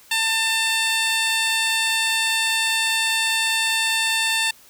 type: tone with band-pass filter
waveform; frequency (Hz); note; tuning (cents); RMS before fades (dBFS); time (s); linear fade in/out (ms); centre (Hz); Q
15% pulse; 895; A5; +29; -21; 0.11-4.51; 5; 5700; 0.54
effects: white hiss -50 dBFS RMS until 4.69 s

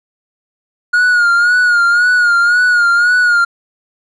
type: tone with vibrato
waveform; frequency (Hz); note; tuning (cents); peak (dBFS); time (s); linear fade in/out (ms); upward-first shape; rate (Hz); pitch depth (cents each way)
triangle; 1435; F6; +47; -6; 0.93-3.45; 10; sine; 1.9; 56
effects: resampled to 24000 Hz

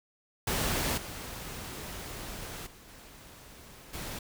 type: noise with level steps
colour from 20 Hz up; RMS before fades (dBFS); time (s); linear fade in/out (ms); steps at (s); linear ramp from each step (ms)
pink; -30 / -41 / -53 / -51 / -39; 0.47-4.19; 5; 0.97 / 2.66 / 2.88 / 3.93; 10
effects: none

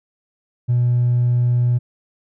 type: tone with hard clipping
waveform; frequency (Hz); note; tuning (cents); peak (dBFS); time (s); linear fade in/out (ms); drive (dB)
sine; 121.9; B2; -22; -14; 0.68-1.79; 20; 1
effects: none

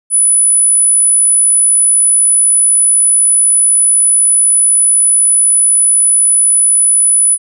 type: tone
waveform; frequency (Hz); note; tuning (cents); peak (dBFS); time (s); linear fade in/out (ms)
sine; 9956; D#9; 0; -6; 0.1-7.38; 50
effects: none

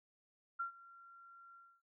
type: tone with ADSR envelope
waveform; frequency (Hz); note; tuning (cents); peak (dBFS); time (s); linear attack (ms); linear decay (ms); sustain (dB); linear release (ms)
sine; 1374; F6; -29; -35; 0.59-1.82; 13; 110; -21; 270
effects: none

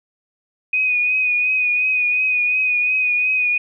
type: tone with vibrato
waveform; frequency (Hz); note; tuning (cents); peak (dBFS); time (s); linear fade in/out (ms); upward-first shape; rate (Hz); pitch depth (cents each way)
sine; 2489; D#7; 0; -15; 0.73-3.58; 5; triangle; 2.8; 37
effects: none

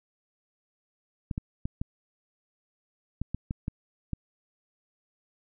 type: clicks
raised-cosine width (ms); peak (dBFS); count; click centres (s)
5; -18; 9; 1.312 / 1.379 / 1.655 / 1.815 / 3.216 / 3.346 / 3.509 / 3.681 / 4.133
effects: none

